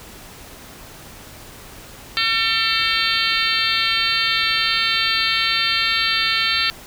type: harmonic tone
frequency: 449.9 Hz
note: A4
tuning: 39 cents sharp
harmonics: 3 / 4 / 5 / 6 / 7 / 8 / 9 / 10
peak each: -25 / -25 / -25 / -25 / -25 / -25 / -25 / -25 dBFS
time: 2.17-6.7 s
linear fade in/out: 0 ms
effects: pink hiss -40 dBFS RMS until 6.86 s

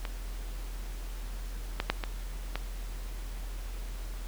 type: clicks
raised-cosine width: 0.3 ms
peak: -20 / -13 / -9 / -17 / -16 dBFS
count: 5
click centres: 0.052 / 1.801 / 1.9 / 2.038 / 2.556 s
effects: added 42 Hz sine -35 dBFS peak until 4.27 s + pink hiss -49 dBFS RMS until 4.27 s

